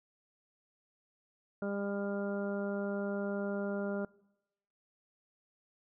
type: harmonic tone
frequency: 200.7 Hz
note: G3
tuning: 41 cents sharp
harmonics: 1 / 2 / 3 / 4 / 5 / 6 / 7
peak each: -36 / -39 / -39 / -51 / -54 / -54 / -45 dBFS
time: 1.62-4.05 s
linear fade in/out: 2 ms
effects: noise-tail reverb RT60 0.9 s tail -23 dB re dry